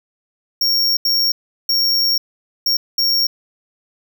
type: tone bursts at uneven times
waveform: square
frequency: 5530 Hz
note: F8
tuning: 18 cents flat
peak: -14 dBFS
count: 5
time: 0.61-0.97 / 1.05-1.32 / 1.69-2.18 / 2.66-2.77 / 2.98-3.27 s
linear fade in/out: 5 ms
effects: none